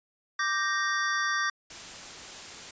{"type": "chord", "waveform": "square", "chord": "G minor", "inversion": "second", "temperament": "equal", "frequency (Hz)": [1174.7, 1568, 1864.7], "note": ["D6", "G6", "Bb6"], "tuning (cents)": [0, 0, 0], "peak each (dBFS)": -31, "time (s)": [0.39, 1.5], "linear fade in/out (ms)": 5}
{"type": "noise", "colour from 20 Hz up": "white", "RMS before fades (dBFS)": -42, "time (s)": [1.7, 2.71], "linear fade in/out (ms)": 5}
{"effects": ["resampled to 16000 Hz"]}